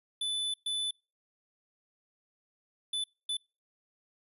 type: tone bursts at uneven times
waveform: square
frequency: 3496 Hz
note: A7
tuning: 12 cents flat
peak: -31 dBFS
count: 4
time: 0.21-0.54 / 0.66-0.91 / 2.93-3.04 / 3.29-3.37 s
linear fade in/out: 5 ms
effects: noise-tail reverb RT60 0.3 s tail -26 dB re dry + resampled to 32000 Hz